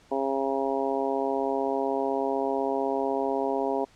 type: harmonic tone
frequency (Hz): 135.9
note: C#3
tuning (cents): -34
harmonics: 2 / 3 / 4 / 5 / 6 / 7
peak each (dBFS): -32 / -29 / -32 / -31 / -34 / -34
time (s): 0.11-3.85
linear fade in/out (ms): 10
effects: pink hiss -58 dBFS RMS until 3.95 s + low-pass 7000 Hz 12 dB/octave